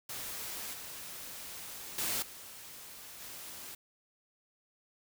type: noise with level steps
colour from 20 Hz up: white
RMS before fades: -41 / -45 / -34 / -49 / -46 dBFS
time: 0.09-3.75 s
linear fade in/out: 5 ms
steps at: 0.73 / 1.98 / 2.22 / 3.2 s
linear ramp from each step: 5 ms
effects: none